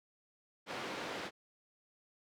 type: band-pass noise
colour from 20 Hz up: pink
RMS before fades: -42 dBFS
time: 0.66-1.31 s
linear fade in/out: 50 ms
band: 280 to 3600 Hz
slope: 12 dB/octave
effects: none